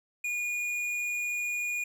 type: tone with tanh clipping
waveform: triangle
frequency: 2441 Hz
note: D#7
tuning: 34 cents flat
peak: -31 dBFS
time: 0.24-1.84 s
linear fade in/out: 5 ms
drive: 15 dB
effects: none